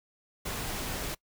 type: noise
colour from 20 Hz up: pink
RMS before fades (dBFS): -35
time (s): 0.45-1.15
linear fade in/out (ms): 10
effects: noise-tail reverb RT60 0.1 s tail -23 dB re dry